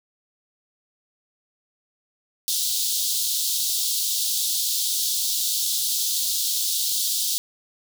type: high-pass noise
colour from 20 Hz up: pink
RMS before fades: -24 dBFS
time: 2.48-7.38 s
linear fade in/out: 0 ms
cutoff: 3500 Hz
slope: 48 dB/octave
effects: none